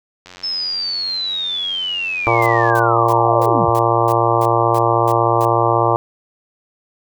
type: click train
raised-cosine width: 0.2 ms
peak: -20 dBFS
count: 222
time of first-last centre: 0.26-2.699 s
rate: 90.6 Hz
type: linear sweep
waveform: sine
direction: down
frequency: 5274 to 61.74 Hz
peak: -19 dBFS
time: 0.43-3.7 s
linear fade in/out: 10 ms
type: harmonic tone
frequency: 116.3 Hz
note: A#2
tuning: 4 cents flat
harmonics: 1 / 3 / 4 / 5 / 6 / 7 / 8 / 9 / 10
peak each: -21 / -21 / -21 / -21 / -21 / -21 / -21 / -21 / -21 dBFS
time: 2.27-5.96 s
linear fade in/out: 0 ms
type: noise bursts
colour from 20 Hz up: white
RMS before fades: -34 dBFS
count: 10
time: 2.42-5.45 s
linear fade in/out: 0 ms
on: 42 ms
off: 290 ms
effects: none